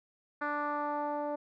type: tone with low-pass filter sweep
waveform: 10% pulse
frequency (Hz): 293.7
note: D4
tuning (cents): 0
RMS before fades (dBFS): -34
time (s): 0.41-1.36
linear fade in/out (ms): 10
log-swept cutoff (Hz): 1500 to 680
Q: 2.4
effects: none